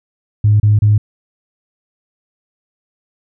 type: tone bursts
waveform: sine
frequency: 105.2 Hz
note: G#2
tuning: 23 cents sharp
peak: -6 dBFS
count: 3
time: 0.44-0.98 s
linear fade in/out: 5 ms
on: 160 ms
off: 30 ms
effects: tanh soft clip ceiling -2 dBFS